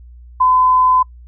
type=tone; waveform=sine; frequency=1016 Hz; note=B5; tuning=49 cents sharp; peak=-9 dBFS; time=0.4-1.03 s; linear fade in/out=10 ms; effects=noise-tail reverb RT60 0.1 s tail -25 dB re dry + added 60 Hz sine -36 dBFS peak until 1.27 s